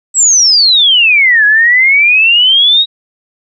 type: exponential two-way sweep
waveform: sine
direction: down then up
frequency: 7940 to 1661.2 to 3840 Hz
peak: -4 dBFS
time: 0.14-2.86 s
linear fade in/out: 50 ms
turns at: 1.45 s
effects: none